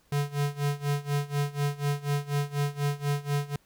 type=tone with tremolo; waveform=square; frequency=143.9 Hz; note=D3; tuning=35 cents flat; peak=-24 dBFS; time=0.12-3.56 s; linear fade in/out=2 ms; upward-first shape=sine; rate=4.1 Hz; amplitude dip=90%; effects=pink hiss -65 dBFS RMS until 3.65 s